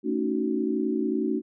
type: chord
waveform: sine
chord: D# half-diminished seventh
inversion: second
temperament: just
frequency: 224 / 280 / 311.1 / 373.4 Hz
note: A3 / C#4 / D#4 / F#4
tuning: +31 / +18 / 0 / +16 cents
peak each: -29 dBFS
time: 0.03-1.42 s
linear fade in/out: 50 ms
effects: none

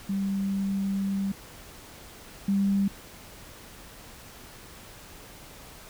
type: tone pair in turn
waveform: sine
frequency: 196 / 197.71 Hz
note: G3 / G3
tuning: 0 / +15 cents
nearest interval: unison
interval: 15 cents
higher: second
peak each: -25 / -21 dBFS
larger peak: second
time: 0.09-1.32 / 2.48-2.88 s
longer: first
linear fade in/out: 5 ms
effects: pink hiss -47 dBFS RMS until 5.89 s

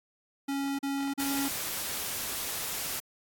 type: tone bursts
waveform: square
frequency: 277.2 Hz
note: C#4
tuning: in tune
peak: -30 dBFS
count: 3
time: 0.48-1.486 s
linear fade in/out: 10 ms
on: 310 ms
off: 38 ms
type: noise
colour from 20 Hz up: white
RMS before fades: -34 dBFS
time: 1.19-3 s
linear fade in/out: 10 ms
effects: AAC 64 kbps

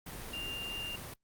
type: tone in noise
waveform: sine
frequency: 2794 Hz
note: F7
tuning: in tune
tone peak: -37 dBFS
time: 0.33-0.96 s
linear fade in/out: 5 ms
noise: pink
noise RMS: -44 dBFS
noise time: 0.06-1.14 s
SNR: +4 dB
effects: noise-tail reverb RT60 0.1 s tail -25 dB re dry + Opus 32 kbps

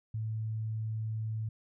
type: tone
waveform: sine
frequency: 110 Hz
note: A2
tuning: in tune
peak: -32 dBFS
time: 0.14-1.49 s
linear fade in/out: 5 ms
effects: none

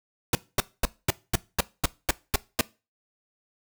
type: noise bursts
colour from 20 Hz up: pink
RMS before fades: -21 dBFS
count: 10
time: 0.33-2.61 s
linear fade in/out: 2 ms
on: 21 ms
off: 230 ms
effects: noise-tail reverb RT60 0.3 s tail -21 dB re dry

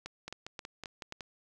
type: two click trains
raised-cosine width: 0.2 ms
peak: -24 / -23 dBFS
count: 6 / 5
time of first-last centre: 0.28-1.208 / 0.06-1.124 s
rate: 5.39 / 3.76 Hz
effects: none

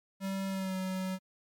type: tone with pitch glide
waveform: square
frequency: 193.5 to 187.56 Hz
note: G3 to F#3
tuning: -22 to +24 cents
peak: -33 dBFS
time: 0.2-1.19 s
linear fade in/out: 50 ms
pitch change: -54 cents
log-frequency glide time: 0.49-0.76 s
effects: MP3 96 kbps

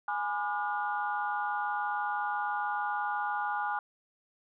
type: chord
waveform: sine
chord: G# diminished seventh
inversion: none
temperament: just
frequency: 830.6 / 996.7 / 1196.1 / 1435.3 Hz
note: G#5 / B5 / D6 / F6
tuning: 0 / +16 / +31 / +47 cents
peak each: -32 / -38 / -37 / -35 dBFS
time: 0.08-3.79 s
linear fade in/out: 2 ms
effects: tanh soft clip ceiling -19 dBFS

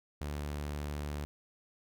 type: tone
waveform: sawtooth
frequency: 73.42 Hz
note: D2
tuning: in tune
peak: -32 dBFS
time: 0.21-1.25 s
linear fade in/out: 0 ms
effects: none

